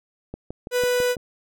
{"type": "click train", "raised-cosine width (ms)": 2, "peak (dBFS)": -19, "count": 6, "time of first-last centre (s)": [0.34, 1.168], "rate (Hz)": 6.04}
{"type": "tone", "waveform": "45% pulse", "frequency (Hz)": 493.9, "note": "B4", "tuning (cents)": 0, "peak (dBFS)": -19, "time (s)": [0.71, 1.16], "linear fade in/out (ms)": 50}
{"effects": []}